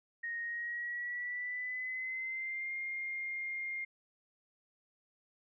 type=tone with pitch glide; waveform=sine; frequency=1866 to 2119 Hz; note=A#6 to C7; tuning=+1 to +21 cents; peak=-36 dBFS; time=0.23-3.85 s; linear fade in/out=10 ms; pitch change=+220 cents; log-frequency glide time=0.41-2.73 s; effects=none